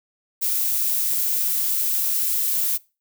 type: noise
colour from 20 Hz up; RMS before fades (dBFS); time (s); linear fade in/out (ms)
violet; -22; 0.41-2.78; 20
effects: noise-tail reverb RT60 0.3 s tail -23 dB re dry